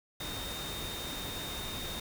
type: tone in noise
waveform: sine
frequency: 3682 Hz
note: A#7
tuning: 22 cents flat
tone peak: -41 dBFS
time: 0.2-2 s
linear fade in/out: 5 ms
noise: pink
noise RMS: -40 dBFS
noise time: 0.2-2 s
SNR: -4 dB
effects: none